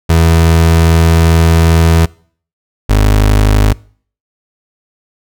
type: tone pair in turn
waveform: 30% pulse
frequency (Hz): 82.41 / 51.92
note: E2 / G#1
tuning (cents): 0 / 0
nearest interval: minor sixth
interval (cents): 800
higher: first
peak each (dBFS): -3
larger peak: neither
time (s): 0.09-2.06 / 2.89-3.73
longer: first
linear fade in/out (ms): 10
effects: noise-tail reverb RT60 0.5 s tail -24 dB re dry